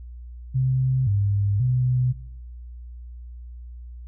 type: tone with pitch steps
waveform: sine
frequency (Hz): 130.4 / 100.7 / 126.3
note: C3 / G2 / B2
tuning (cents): -5 / +47 / +39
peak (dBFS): -18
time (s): 0.54-2.13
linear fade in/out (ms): 20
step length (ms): 530
effects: noise-tail reverb RT60 0.9 s tail -22 dB re dry + added 60 Hz sine -36 dBFS peak until 4.07 s